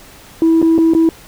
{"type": "tone with dropouts", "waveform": "sine", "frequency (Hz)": 326.6, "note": "E4", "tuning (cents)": -16, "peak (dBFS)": -6, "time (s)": [0.42, 1.09], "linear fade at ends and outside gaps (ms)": 1, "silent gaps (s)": [[0.617, 0.626], [0.78, 0.786], [0.936, 0.949]], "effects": ["tanh soft clip ceiling -5 dBFS", "pink hiss -40 dBFS RMS until 1.27 s"]}